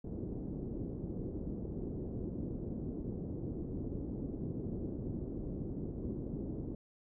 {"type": "low-pass noise", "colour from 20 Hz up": "white", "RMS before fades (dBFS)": -40, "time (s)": [0.04, 6.75], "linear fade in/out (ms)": 5, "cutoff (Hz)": 350, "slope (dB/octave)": 24, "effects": []}